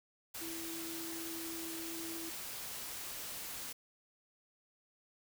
sine tone in noise, 330 Hz, E4, 2 cents sharp, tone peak -44 dBFS, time 0.41-2.3 s, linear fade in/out 10 ms, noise white, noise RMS -44 dBFS, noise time 0.34-3.73 s, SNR -3 dB, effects none

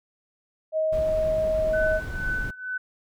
sine tone, 630 Hz, D#5, 21 cents sharp, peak -21 dBFS, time 0.72-2.01 s, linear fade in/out 50 ms
brown noise, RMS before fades -32 dBFS, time 0.92-2.51 s, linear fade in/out 10 ms
sine tone with tremolo, 1505 Hz, F#6, 29 cents sharp, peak -24 dBFS, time 1.73-2.78 s, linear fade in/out 10 ms, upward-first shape triangle, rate 2.1 Hz, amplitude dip 90%
effects none

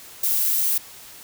violet noise, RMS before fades -21 dBFS, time 0.23-0.78 s, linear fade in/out 5 ms, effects white hiss -43 dBFS RMS until 1.23 s

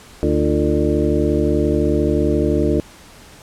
harmonic tone with a mistuned harmonic, 74.4 Hz, D2, 23 cents sharp, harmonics 1 / 2 / 3 / 4 / 5 / 6 / 8, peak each -21 / -24 / -24 / -20 / -20 / -22 / -25 dBFS, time 0.23-2.8 s, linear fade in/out 0 ms, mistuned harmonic 5, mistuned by -110 cents, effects pink hiss -43 dBFS RMS until 3.42 s + low-pass 11000 Hz 12 dB/octave

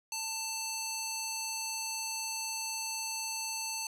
square tone with band-pass filter, 888 Hz, A5, 16 cents sharp, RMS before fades -37 dBFS, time 0.12-3.87 s, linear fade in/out 2 ms, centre 6700 Hz, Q 1.3, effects none

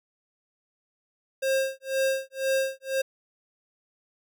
square tone with tremolo, 534 Hz, C5, 35 cents sharp, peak -22 dBFS, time 1.42-3.02 s, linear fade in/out 10 ms, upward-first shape sine, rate 2 Hz, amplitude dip 100%, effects none

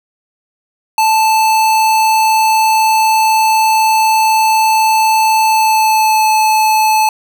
square tone with pitch glide, 878 to 867.9 Hz, A5 to A5, -4 to -24 cents, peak -9 dBFS, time 0.98-7.09 s, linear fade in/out 2 ms, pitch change -20 cents, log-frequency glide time 5.45-6.28 s, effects none

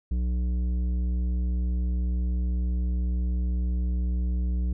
sine tone with tanh clipping, 61 Hz, B1, 21 cents flat, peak -25 dBFS, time 0.11-4.73 s, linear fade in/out 5 ms, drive 10 dB, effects none

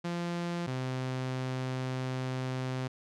sawtooth tone pair in turn, 172.6 / 129.3 Hz, F3 / C3, -20 / -20 cents, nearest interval perfect fourth, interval 500 cents, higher first, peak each -28 dBFS, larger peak neither, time 0.04-0.67 / 0.67-2.88 s, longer second, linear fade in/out 10 ms, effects low-pass 6000 Hz 12 dB/octave

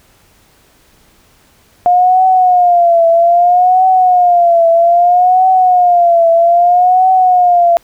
sine tone with vibrato, 708 Hz, F5, 23 cents sharp, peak -5 dBFS, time 1.86-7.77 s, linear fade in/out 0 ms, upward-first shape triangle, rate 0.62 Hz, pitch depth 110 cents each way, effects pink hiss -49 dBFS RMS until 7.83 s

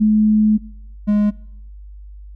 sine / triangle tone pair in turn, 214.1 / 208 Hz, A3 / G#3, -47 / +3 cents, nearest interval minor second, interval 50 cents, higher first, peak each -10 dBFS, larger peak neither, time 0-0.58 / 1.07-1.31 s, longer first, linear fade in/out 20 ms, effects noise-tail reverb RT60 0.8 s tail -24 dB re dry + added 50 Hz sine -34 dBFS peak until 2.35 s

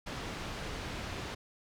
pink low-pass noise, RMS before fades -40 dBFS, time 0.06-1.35 s, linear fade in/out 10 ms, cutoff 4700 Hz, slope 12 dB/octave, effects none

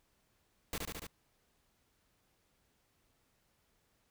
pink noise with echo, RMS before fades -38 dBFS, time 0.73-0.78 s, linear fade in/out 2 ms, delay 72 ms, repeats 4, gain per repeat -2 dB, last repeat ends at 1.068 s, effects pink hiss -75 dBFS RMS until 4.1 s

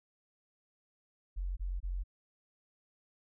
sine tone bursts, 45.15 Hz, F#1, 42 cents flat, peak -33 dBFS, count 3, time 1.36-2.038 s, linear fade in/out 20 ms, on 210 ms, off 24 ms, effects none

